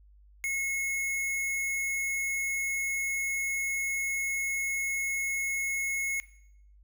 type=tone with sample-and-hold; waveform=sine; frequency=2175 Hz; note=C#7; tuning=33 cents flat; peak=-28 dBFS; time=0.44-6.2 s; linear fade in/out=0 ms; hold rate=8820 Hz; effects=noise-tail reverb RT60 0.7 s tail -17 dB re dry + added 50 Hz sine -54 dBFS peak until 6.83 s